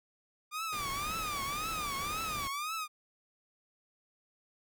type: tone with vibrato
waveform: sawtooth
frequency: 1200 Hz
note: D6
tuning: 37 cents sharp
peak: -31 dBFS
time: 0.51-2.88 s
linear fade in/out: 50 ms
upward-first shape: triangle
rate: 1.9 Hz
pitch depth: 180 cents each way
type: noise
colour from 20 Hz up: pink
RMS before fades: -43 dBFS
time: 0.72-2.48 s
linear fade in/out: 10 ms
effects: none